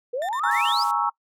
sine exponential sweep, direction up, 466.2 to 5300 Hz, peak -24 dBFS, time 0.13-0.84 s, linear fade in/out 10 ms
35% pulse tone bursts, 1800 Hz, A6, 39 cents sharp, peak -32 dBFS, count 5, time 0.22-0.72 s, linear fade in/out 0 ms, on 68 ms, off 40 ms
sine chord, A# half-diminished seventh, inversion third, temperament equal, 830.6 / 932.3 / 1108.7 / 1318.5 Hz, G#5 / A#5 / C#6 / E6, 0 / 0 / 0 / 0 cents, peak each -27 / -25 / -26 / -25 dBFS, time 0.43-1.1 s, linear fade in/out 10 ms
blue noise, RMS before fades -37 dBFS, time 0.51-0.91 s, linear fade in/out 0 ms
effects noise-tail reverb RT60 0.1 s tail -24 dB re dry + low-pass 11000 Hz 12 dB/octave

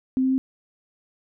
sine tone with pitch steps, 260.1 / 261.8 / 263.4 Hz, C4 / C4 / C4, -10 / +1 / +12 cents, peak -18 dBFS, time 0.17-0.38 s, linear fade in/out 0 ms, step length 70 ms, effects none

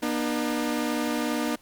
sawtooth tone pair together, 240 / 302.4 Hz, B3 / D#4, -49 / -49 cents, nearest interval major third, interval 400 cents, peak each -24 / -24 dBFS, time 0.02-1.56 s, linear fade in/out 10 ms, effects pink hiss -57 dBFS RMS until 1.61 s + Opus 48 kbps

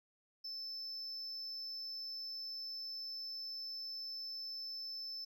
triangle tone, 5274 Hz, E8, in tune, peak -40 dBFS, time 0.44-5.25 s, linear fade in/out 10 ms, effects tanh soft clip ceiling -36 dBFS

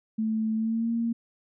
sine tone with pitch glide, 219.8 to 231.5 Hz, A3 to A#3, -2 to -12 cents, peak -24 dBFS, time 0.18-1.13 s, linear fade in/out 10 ms, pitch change +90 cents, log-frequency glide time 0.55-0.91 s, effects none

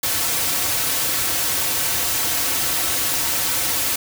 white noise with comb filter, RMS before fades -21 dBFS, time 0.03-3.96 s, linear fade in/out 5 ms, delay 4.9 ms, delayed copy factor -0.65, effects none

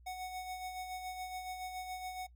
square tone with tremolo, 740 Hz, F#5, in tune, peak -39 dBFS, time 0.06-2.27 s, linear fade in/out 10 ms, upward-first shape sine, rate 7.1 Hz, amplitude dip 45%, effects noise-tail reverb RT60 0.1 s tail -19 dB re dry + added 60 Hz sine -57 dBFS peak until 2.35 s

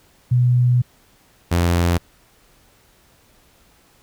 sine / sawtooth tone pair in turn, 123.47 / 86.45 Hz, B2 / F2, 0 / -17 cents, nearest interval tritone, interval 617 cents, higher first, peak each -12 / -11 dBFS, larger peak second, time 0.31-0.82 / 1.51-1.98 s, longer first, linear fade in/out 10 ms, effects pink hiss -55 dBFS RMS until 4.02 s

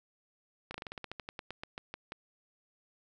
slowing click train, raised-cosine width 0.3 ms, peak -24 dBFS, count 17, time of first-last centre 0.71-2.121 s, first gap 33 ms, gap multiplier 1.12, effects none

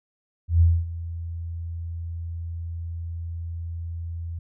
sine tone with ADSR envelope, 84 Hz, E2, 33 cents sharp, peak -12 dBFS, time 0.48-4.39 s, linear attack 130 ms, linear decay 240 ms, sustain -17 dB, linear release 5 ms, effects none

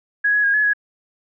sine tone with pitch steps, 1665 / 1679 / 1632 / 1703 / 1669 Hz, G#6 / G#6 / G#6 / G#6 / G#6, +4 / +18 / -31 / +43 / +8 cents, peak -14 dBFS, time 0.24-0.735 s, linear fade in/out 10 ms, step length 99 ms, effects none

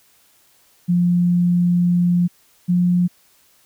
sine tone pair in turn, 175.7 / 177.43 Hz, F3 / F3, +11 / +28 cents, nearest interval unison, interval 17 cents, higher second, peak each -13 dBFS, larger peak neither, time 0.88-2.28 / 2.68-3.08 s, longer first, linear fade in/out 20 ms, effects white hiss -56 dBFS RMS until 3.65 s

